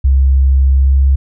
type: tone with pitch glide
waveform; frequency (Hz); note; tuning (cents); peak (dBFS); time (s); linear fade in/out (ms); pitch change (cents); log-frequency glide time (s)
sine; 67 to 67.74; C2 to C#2; +42 to -39; -6; 0.04-1.16; 10; +19; 0.72-1
effects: none